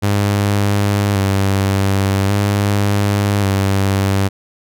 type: tone with vibrato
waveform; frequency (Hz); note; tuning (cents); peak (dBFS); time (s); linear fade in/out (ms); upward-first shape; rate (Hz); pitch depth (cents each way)
sawtooth; 99.6; G2; +28; -9; 0.02-4.29; 20; square; 0.44; 32
effects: none